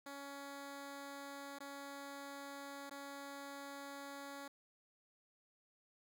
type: tone with dropouts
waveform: 10% pulse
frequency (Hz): 280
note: C#4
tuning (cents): +18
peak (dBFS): -39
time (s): 0.06-4.48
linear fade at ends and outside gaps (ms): 5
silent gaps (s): 1.587-1.603 / 2.897-2.91
effects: none